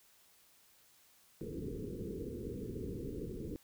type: low-pass noise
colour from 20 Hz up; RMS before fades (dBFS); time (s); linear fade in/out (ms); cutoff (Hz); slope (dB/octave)
white; -42; 1.41-3.56; 0; 480; 96
effects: white hiss -66 dBFS RMS until 3.63 s